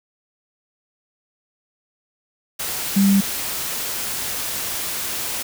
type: tone in noise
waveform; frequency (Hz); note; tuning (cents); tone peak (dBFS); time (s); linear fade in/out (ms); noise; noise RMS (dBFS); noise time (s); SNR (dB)
sine; 197.4; G3; +12; -12; 2.96-3.21; 10; white; -26; 2.59-5.43; +11
effects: none